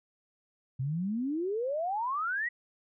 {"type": "exponential sweep", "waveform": "sine", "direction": "up", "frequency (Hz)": [125.3, 1975.5], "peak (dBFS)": -29, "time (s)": [0.79, 2.49], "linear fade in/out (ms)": 10, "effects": []}